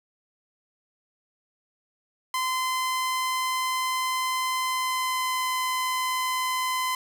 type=tone with pitch glide; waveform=sawtooth; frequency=1030 to 1023.5 Hz; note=C6 to C6; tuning=-28 to -38 cents; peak=-21 dBFS; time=2.34-6.95 s; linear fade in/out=2 ms; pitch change=-10 cents; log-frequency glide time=4.62-5.5 s; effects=9-bit